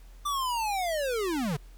square linear sweep, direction down, 1185 to 130.81 Hz, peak -28 dBFS, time 0.25-1.57 s, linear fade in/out 10 ms, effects added 42 Hz sine -46 dBFS peak until 1.77 s + pink hiss -61 dBFS RMS until 1.77 s

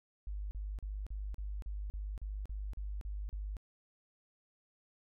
sine tone bursts, 50.5 Hz, G#1, 48 cents flat, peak -37 dBFS, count 12, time 0.27-3.568 s, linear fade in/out 0 ms, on 240 ms, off 38 ms, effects none

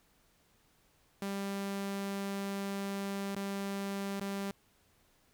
sawtooth tone with dropouts, 197.8 Hz, G3, 16 cents sharp, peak -31 dBFS, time 1.22-4.51 s, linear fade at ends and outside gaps 2 ms, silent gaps 3.351-3.363 / 4.197-4.21 s, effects pink hiss -69 dBFS RMS until 5.33 s

